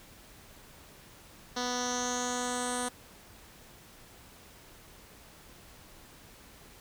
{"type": "tone with low-pass filter sweep", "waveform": "10% pulse", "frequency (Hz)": 246.9, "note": "B3", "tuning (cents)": 0, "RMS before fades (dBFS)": -33, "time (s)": [1.56, 2.89], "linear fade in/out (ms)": 10, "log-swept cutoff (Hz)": [5100, 9100], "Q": 5.5, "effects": ["pink hiss -54 dBFS RMS until 6.8 s"]}